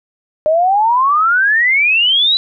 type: exponential sweep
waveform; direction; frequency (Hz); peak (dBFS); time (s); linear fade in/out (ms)
sine; up; 604 to 4008; -9; 0.46-2.37; 0
effects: none